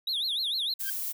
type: tone with vibrato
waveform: triangle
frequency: 3729 Hz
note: A#7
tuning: in tune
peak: -26 dBFS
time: 0.07-0.74 s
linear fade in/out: 5 ms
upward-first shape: triangle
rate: 6.6 Hz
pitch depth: 270 cents each way
type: noise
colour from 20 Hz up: violet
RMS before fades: -33 dBFS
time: 0.79-1.13 s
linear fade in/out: 20 ms
type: tone with exponential growth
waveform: sawtooth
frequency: 1585 Hz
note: G6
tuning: 19 cents sharp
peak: -27 dBFS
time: 0.8-0.9 s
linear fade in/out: 5 ms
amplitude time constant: 21 ms
effects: none